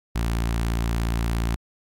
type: tone with notch filter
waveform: sawtooth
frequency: 57.1 Hz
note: A#1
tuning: 35 cents flat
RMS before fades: -24 dBFS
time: 0.15-1.56 s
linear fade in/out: 10 ms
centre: 500 Hz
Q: 1.7
effects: AAC 64 kbps